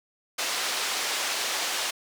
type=band-pass noise; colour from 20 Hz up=white; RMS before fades=-29 dBFS; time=0.38-1.91 s; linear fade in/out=10 ms; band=450 to 5800 Hz; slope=12 dB/octave; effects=none